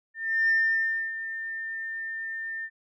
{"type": "tone with ADSR envelope", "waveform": "sine", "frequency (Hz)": 1802, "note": "A6", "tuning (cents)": 41, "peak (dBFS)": -18, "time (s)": [0.14, 2.7], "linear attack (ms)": 350, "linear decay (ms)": 630, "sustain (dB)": -13, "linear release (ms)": 57, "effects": ["tanh soft clip ceiling -16 dBFS"]}